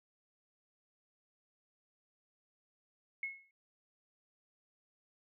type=tone with exponential decay; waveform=sine; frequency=2179 Hz; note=C#7; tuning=30 cents flat; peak=-33 dBFS; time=3.23-3.51 s; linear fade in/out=2 ms; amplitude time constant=59 ms; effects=none